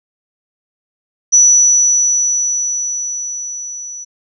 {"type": "tone with level ramp", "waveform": "sine", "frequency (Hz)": 5920, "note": "F#8", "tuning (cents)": 0, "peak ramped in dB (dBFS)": [-4, -26], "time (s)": [1.32, 4.05], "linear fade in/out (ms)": 20, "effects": []}